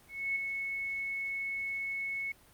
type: tone with ADSR envelope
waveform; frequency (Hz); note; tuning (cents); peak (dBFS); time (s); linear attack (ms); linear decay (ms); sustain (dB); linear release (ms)
sine; 2200; C#7; -14; -28; 0.08-2.32; 280; 4; -5; 6
effects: pink hiss -60 dBFS RMS until 2.53 s + Opus 32 kbps